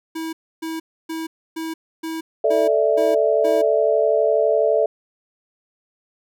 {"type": "tone bursts", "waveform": "square", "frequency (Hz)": 323.3, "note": "E4", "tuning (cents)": -34, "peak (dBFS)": -26, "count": 8, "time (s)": [0.15, 3.62], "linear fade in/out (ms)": 10, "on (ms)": 180, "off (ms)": 290}
{"type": "chord", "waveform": "sine", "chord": "A suspended fourth", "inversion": "none", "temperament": "equal", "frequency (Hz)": [440, 587.3, 659.3], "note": ["A4", "D5", "E5"], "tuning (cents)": [0, 0, 0], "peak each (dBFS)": -19, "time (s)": [2.44, 4.86], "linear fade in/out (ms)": 5}
{"effects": []}